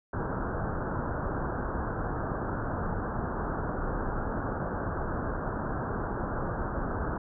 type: low-pass noise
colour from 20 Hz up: pink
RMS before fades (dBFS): -32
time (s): 0.13-7.18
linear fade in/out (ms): 5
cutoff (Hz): 1600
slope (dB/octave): 96
effects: none